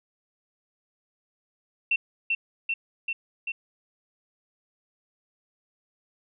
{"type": "tone with echo", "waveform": "sine", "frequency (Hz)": 2700, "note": "E7", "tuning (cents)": 41, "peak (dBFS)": -20, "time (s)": [1.91, 1.96], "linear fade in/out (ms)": 5, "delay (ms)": 390, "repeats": 4, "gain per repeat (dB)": -2, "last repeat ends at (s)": 3.52, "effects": []}